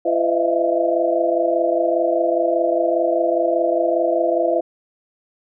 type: tone cluster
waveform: sine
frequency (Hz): 340.7 / 507 / 619 / 656 / 681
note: F4 / B4 / D#5 / E5 / F5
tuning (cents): -43 / +45 / -9 / -9 / -44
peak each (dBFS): -22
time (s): 0.05-4.61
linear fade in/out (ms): 10
effects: none